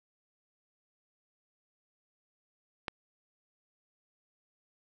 click, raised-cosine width 0.3 ms, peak -17 dBFS, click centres 2.882 s, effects none

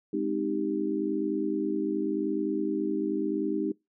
sine chord, Ab major seventh, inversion none, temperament equal, 207.7 / 261.6 / 311.1 / 392 Hz, Ab3 / C4 / Eb4 / G4, 0 / 0 / 0 / 0 cents, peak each -34 / -35 / -29 / -32 dBFS, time 0.13-3.72 s, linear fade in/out 5 ms, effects noise-tail reverb RT60 0.2 s tail -23 dB re dry

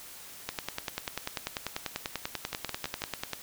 two click trains, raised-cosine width 0.2 ms, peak -16 / -14 dBFS, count 4 / 30, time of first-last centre 2.53-3.019 / 0.49-3.333 s, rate 6.13 / 10.2 Hz, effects white hiss -47 dBFS RMS until 3.42 s

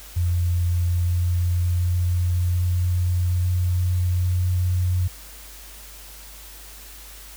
sine tone with pitch steps, 87.31 / 87.92 / 88.53 / 89.14 / 89.76 / 90.39 Hz, F2 / F2 / F2 / F2 / F2 / F#2, 0 / +12 / +24 / +36 / +48 / -40 cents, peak -18 dBFS, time 0.16-5.08 s, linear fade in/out 10 ms, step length 820 ms, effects added 50 Hz sine -43 dBFS peak until 7.36 s + white hiss -43 dBFS RMS until 7.36 s

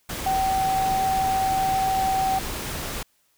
sine tone in noise, 766 Hz, G5, 40 cents flat, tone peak -20 dBFS, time 0.26-2.39 s, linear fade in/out 5 ms, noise pink, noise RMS -31 dBFS, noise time 0.09-3.03 s, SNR +8 dB, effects white hiss -66 dBFS RMS until 3.37 s

